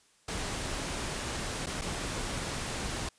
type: noise with dropouts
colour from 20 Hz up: pink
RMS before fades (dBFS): -35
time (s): 0.28-3.09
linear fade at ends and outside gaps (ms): 5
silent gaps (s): 1.661-1.667 / 1.813-1.817
effects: white hiss -65 dBFS RMS until 3.18 s + resampled to 22050 Hz